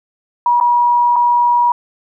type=tone with dropouts; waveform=sine; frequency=962 Hz; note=B5; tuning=46 cents flat; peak=-9 dBFS; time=0.46-1.72 s; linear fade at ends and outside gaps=2 ms; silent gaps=0.601-0.61 / 1.159-1.163 s; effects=none